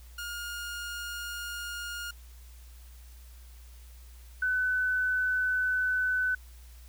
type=tone pair in turn; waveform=sawtooth / sine; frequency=1421 / 1505.5 Hz; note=F6 / F#6; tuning=+30 / +30 cents; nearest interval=minor second; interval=100 cents; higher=second; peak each=-32 / -25 dBFS; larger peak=second; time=0.18-2.11 / 4.42-6.35 s; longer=neither; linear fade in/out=5 ms; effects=added 60 Hz sine -47 dBFS peak until 6.88 s + white hiss -59 dBFS RMS until 6.88 s